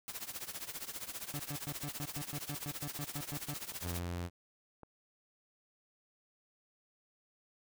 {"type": "noise with tremolo", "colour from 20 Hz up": "white", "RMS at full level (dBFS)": -40, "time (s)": [0.08, 4], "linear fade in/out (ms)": 0, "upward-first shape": "triangle", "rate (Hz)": 15, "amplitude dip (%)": 90}
{"type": "tone bursts", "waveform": "30% pulse", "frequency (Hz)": 145.7, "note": "D3", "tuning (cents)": -13, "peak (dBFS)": -36, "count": 14, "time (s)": [1.34, 3.54], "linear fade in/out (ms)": 0, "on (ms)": 55, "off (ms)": 110}
{"type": "clicks", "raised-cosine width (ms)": 1, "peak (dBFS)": -36, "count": 4, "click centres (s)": [3.335, 3.72, 3.868, 4.833]}
{"type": "tone", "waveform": "sawtooth", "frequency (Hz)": 87.31, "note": "F2", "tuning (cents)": 0, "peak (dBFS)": -33, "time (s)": [3.81, 4.3], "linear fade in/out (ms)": 50}
{"effects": []}